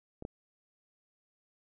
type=clicks; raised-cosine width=2 ms; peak=-29 / -24 dBFS; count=2; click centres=0.224 / 0.251 s; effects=none